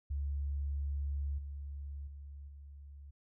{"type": "tone with level steps", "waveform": "sine", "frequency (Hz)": 70.8, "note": "C#2", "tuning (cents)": 37, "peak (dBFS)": [-33, -40, -45, -48], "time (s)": [0.1, 3.11], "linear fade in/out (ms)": 10, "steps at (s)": [1.38, 2.07, 2.48], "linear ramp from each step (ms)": 5, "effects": []}